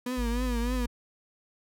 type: tone with vibrato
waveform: 35% pulse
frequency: 243.4 Hz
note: B3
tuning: 25 cents flat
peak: -28 dBFS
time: 0.06-0.86 s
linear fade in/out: 5 ms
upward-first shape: triangle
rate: 3.3 Hz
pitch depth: 94 cents each way
type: tone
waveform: sine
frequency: 52.3 Hz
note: G#1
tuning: 13 cents sharp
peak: -28 dBFS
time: 0.17-0.87 s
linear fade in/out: 20 ms
effects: none